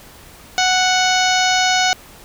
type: harmonic tone with a mistuned harmonic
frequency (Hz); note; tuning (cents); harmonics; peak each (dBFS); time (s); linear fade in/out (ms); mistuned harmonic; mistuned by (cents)
740; F#5; 0; 1 / 2 / 3 / 4 / 5 / 6 / 7 / 8 / 9; -17 / -20 / -22 / -23 / -24 / -25 / -25 / -26 / -27; 0.58-1.93; 0; 6; -39
effects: pink hiss -42 dBFS RMS until 2.24 s